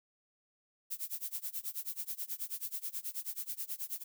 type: noise with tremolo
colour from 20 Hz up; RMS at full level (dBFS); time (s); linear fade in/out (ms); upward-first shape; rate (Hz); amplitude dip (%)
violet; -37; 0.9-4.04; 20; sine; 9.3; 95
effects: none